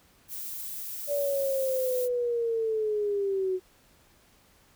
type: noise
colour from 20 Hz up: violet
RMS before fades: -37 dBFS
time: 0.28-2.09 s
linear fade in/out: 50 ms
type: linear sweep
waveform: sine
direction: down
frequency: 579 to 367.1 Hz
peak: -25 dBFS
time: 1.07-3.6 s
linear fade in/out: 50 ms
effects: pink hiss -61 dBFS RMS until 4.75 s